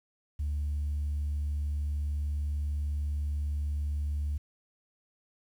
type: tone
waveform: sine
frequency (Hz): 73.3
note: D2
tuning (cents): -3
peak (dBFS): -27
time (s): 0.39-4.38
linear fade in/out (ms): 10
effects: tanh soft clip ceiling -26 dBFS + 10-bit